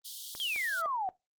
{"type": "high-pass noise", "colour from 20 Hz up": "pink", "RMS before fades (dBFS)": -43, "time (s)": [0.04, 0.82], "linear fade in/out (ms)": 20, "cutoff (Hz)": 3100, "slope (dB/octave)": 96}
{"type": "clicks", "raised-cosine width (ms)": 0.5, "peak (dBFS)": -31, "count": 2, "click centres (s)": [0.351, 0.561]}
{"type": "exponential sweep", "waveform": "sine", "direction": "down", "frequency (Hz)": [3322, 723], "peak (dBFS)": -30, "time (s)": [0.4, 1.09], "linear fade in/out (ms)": 0}
{"type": "tone with exponential growth", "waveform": "triangle", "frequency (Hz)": 660, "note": "E5", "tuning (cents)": 2, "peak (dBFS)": -29, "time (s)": [0.67, 0.86], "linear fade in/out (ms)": 1, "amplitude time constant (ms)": 40}
{"effects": ["noise-tail reverb RT60 0.2 s tail -20 dB re dry", "Opus 24 kbps"]}